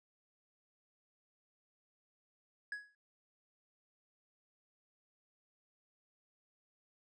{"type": "tone with exponential decay", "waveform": "triangle", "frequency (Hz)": 1673, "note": "G#6", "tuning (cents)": 12, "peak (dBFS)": -34, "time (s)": [2.72, 2.95], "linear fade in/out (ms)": 2, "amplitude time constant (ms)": 49, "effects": ["resampled to 22050 Hz"]}